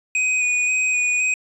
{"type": "tone with vibrato", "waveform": "square", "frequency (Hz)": 2489, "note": "D#7", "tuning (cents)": 0, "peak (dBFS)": -18, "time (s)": [0.15, 1.34], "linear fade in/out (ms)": 2, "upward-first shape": "square", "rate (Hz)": 1.9, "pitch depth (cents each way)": 15, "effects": ["resampled to 24000 Hz"]}